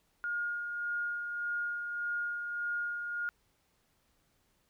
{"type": "tone with tremolo", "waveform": "sine", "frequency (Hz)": 1425, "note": "F6", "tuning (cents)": 34, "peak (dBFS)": -31, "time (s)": [0.24, 3.29], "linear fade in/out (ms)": 0, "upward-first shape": "sine", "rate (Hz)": 1.7, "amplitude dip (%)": 40, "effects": ["pink hiss -73 dBFS RMS until 4.69 s"]}